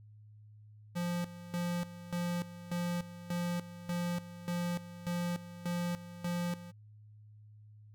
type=tone with tremolo; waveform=square; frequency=174.61 Hz; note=F3; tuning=in tune; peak=-33 dBFS; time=0.95-6.72 s; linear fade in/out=20 ms; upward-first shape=square; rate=1.7 Hz; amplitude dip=80%; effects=added 106 Hz sine -53 dBFS peak until 7.94 s